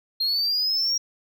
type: linear sweep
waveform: sine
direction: up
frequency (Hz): 4186 to 5650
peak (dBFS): -18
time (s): 0.2-0.98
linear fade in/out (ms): 10
effects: tanh soft clip ceiling -20 dBFS